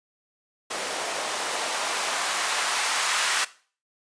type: noise with band-pass filter sweep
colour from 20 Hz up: blue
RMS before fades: -27 dBFS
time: 0.7-3.45 s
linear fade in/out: 10 ms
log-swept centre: 490 to 1300 Hz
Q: 1.1
effects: noise-tail reverb RT60 0.4 s tail -17 dB re dry + resampled to 22050 Hz